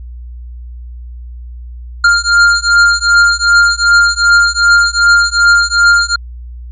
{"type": "beating tone pair", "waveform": "square", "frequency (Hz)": [1400, 1402.6], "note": ["F6", "F6"], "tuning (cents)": [4, 7], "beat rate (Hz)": 2.6, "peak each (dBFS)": -10, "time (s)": [2.04, 6.16], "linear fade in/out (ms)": 5, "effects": ["added 60 Hz sine -25 dBFS peak until 6.71 s", "resampled to 16000 Hz"]}